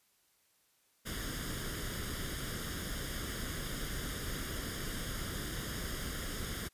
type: noise with comb filter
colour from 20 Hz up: pink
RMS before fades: -39 dBFS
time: 1.05-6.69 s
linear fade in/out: 20 ms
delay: 0.59 ms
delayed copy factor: +0.7
effects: white hiss -72 dBFS RMS until 6.73 s + resampled to 32000 Hz